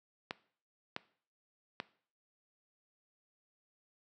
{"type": "clicks", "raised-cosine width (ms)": 0.3, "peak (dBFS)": -20, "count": 3, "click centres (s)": [0.309, 0.964, 1.801], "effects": ["noise-tail reverb RT60 0.5 s tail -19 dB re dry", "high-pass 150 Hz 12 dB/octave"]}